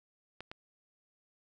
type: clicks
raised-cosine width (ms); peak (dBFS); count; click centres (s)
0.3; -27; 2; 0.406 / 0.515
effects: none